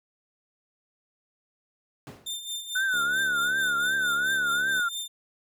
brown noise with exponential decay, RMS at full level -33 dBFS, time 2.07-2.44 s, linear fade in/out 0 ms, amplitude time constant 79 ms
sawtooth tone with tremolo, 3594 Hz, A7, 36 cents sharp, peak -27 dBFS, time 2.26-5.08 s, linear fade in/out 10 ms, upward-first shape sine, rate 4.5 Hz, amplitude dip 65%
sine tone with vibrato, 1480 Hz, F#6, in tune, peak -23 dBFS, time 2.75-4.89 s, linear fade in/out 10 ms, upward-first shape triangle, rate 2.7 Hz, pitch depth 130 cents each way
click train, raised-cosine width 2 ms, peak -31 dBFS, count 133, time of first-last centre 2.94-4.794 s, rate 71.2 Hz
effects high-pass 150 Hz 12 dB/octave

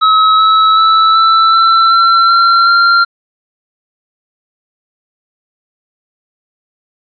square tone with pitch steps, 1285 / 1298.4 / 1312 / 1325.7 / 1339.6 / 1353.6 / 1367.7 / 1382 Hz, E6 / E6 / E6 / E6 / E6 / E6 / F6 / F6, -45 / -27 / -9 / +9 / +27 / +45 / -37 / -19 cents, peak -6 dBFS, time 0.01-3.05 s, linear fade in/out 20 ms, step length 380 ms, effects resampled to 11025 Hz + 8-bit

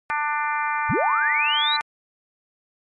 harmonic tone, 297.1 Hz, D4, 20 cents sharp, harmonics 3 / 4 / 5 / 6 / 7 / 8, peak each -25 / -27 / -29 / -31 / -32 / -33 dBFS, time 0.1-1.81 s, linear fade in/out 0 ms
sine linear sweep, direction up, 60.2 to 4053 Hz, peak -20 dBFS, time 0.89-1.77 s, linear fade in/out 10 ms
effects MP3 48 kbps

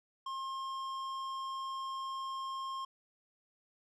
sine tone with tanh clipping, 1067 Hz, C6, 34 cents sharp, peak -39 dBFS, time 0.26-2.85 s, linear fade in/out 5 ms, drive 12 dB, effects none

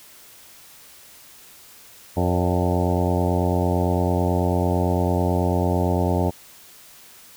harmonic tone with a mistuned harmonic, 89 Hz, F2, 33 cents sharp, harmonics 1 / 2 / 3 / 4 / 5 / 6 / 7 / 8 / 9 / 10, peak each -22 / -25 / -27 / -28 / -29 / -30 / -30 / -31 / -32 / -32 dBFS, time 2.16-6.31 s, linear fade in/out 20 ms, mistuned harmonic 6, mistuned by +64 cents, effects white hiss -47 dBFS RMS until 7.36 s

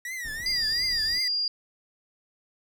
45% pulse tone with vibrato, 1900 Hz, A#6, 33 cents sharp, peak -32 dBFS, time 0.05-1.28 s, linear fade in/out 2 ms, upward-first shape triangle, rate 2.8 Hz, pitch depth 180 cents each way
brown noise, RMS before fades -44 dBFS, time 0.24-1.19 s, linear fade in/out 10 ms
sine tone, 4815 Hz, D8, 42 cents sharp, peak -24 dBFS, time 0.46-1.48 s, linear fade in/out 2 ms
effects none

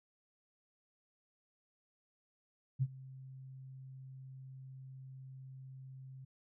sine tone with ADSR envelope, 132.1 Hz, C3, 17 cents sharp, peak -27 dBFS, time 2.79-6.25 s, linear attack 32 ms, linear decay 46 ms, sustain -21 dB, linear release 8 ms, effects none

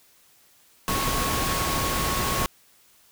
sine tone in noise, 1100 Hz, C#6, 14 cents flat, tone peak -29 dBFS, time 0.88-2.46 s, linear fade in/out 0 ms, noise pink, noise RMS -26 dBFS, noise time 0.88-2.46 s, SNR -6 dB, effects white hiss -58 dBFS RMS until 3.11 s

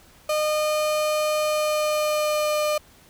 35% pulse tone with pitch glide, 610 to 603.3 Hz, D#5 to D5, -34 to +46 cents, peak -19 dBFS, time 0.29-2.78 s, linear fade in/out 5 ms, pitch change -20 cents, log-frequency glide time 1.39-2.66 s, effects pink hiss -53 dBFS RMS until 3.09 s

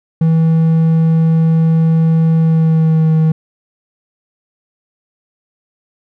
triangle tone with pitch glide, 162.2 to 158.77 Hz, E3 to D#3, -28 to +35 cents, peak -6 dBFS, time 0.21-3.32 s, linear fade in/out 5 ms, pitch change -37 cents, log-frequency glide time 2.37-3.14 s, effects none

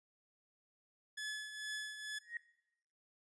sawtooth tone with tremolo, 1714 Hz, A6, 46 cents flat, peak -35 dBFS, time 1.17-2.19 s, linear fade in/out 10 ms, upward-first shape triangle, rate 2.2 Hz, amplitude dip 65%
sine tone with exponential growth, 1879 Hz, A#6, 13 cents sharp, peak -36 dBFS, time 2.21-2.37 s, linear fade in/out 2 ms, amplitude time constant 34 ms
effects noise-tail reverb RT60 0.8 s tail -19 dB re dry + resampled to 22050 Hz

